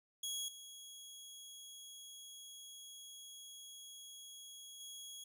20% pulse tone with level steps, 3322 Hz, G#7, in tune, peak -34 / -46 / -43 dBFS, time 0.23-5.24 s, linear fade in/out 5 ms, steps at 0.48 / 4.8 s, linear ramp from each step 5 ms, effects none

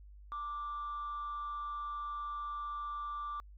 sine tone with amplitude modulation, 1174.7 Hz, D6, in tune, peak -34 dBFS, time 0.32-3.4 s, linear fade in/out 0 ms, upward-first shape sine, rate 267 Hz, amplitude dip 40%, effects tanh soft clip ceiling -34 dBFS + added 50 Hz sine -51 dBFS peak until 3.57 s

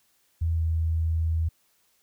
sine tone with pitch glide, 82.41 to 81.18 Hz, E2 to E2, 0 to -26 cents, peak -22 dBFS, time 0.41-1.49 s, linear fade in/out 10 ms, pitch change -26 cents, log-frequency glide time 0.54-0.61 s, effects white hiss -67 dBFS RMS until 2.02 s

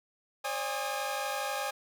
sawtooth tone cluster, 535 / 587 / 815 / 1246 Hz, C5 / D5 / G#5 / D#6, +38 / -1 / -33 / +2 cents, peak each -35 / -35 / -31 / -36 dBFS, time 0.44-1.71 s, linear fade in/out 10 ms, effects none

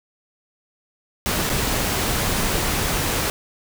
pink noise with dropouts, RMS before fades -22 dBFS, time 1.26-3.3 s, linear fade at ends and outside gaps 0 ms, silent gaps 1.494-1.499 s, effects none

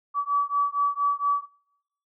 sine beating tone pair, 1144 / 1148.3 Hz, D6 / D6, -46 / -39 cents, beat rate 4.3 Hz, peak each -25 / -24 dBFS, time 0.14-1.46 s, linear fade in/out 50 ms, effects noise-tail reverb RT60 0.9 s tail -25 dB re dry

